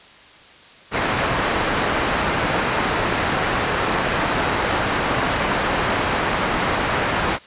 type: low-pass noise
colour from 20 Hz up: white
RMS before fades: -21 dBFS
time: 0.91-7.39 s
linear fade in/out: 50 ms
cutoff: 1600 Hz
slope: 12 dB/octave
effects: white hiss -45 dBFS RMS until 7.46 s + resampled to 8000 Hz